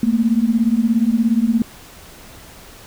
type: beating tone pair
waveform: sine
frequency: 220 / 237 Hz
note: A3 / A#3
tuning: 0 / +29 cents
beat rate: 17 Hz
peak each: -16 dBFS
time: 0.03-1.62 s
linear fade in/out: 2 ms
effects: pink hiss -41 dBFS RMS until 2.86 s